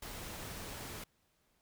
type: noise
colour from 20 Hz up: pink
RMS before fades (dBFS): -45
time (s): 0.02-1.04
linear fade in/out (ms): 5
effects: pink hiss -75 dBFS RMS until 1.61 s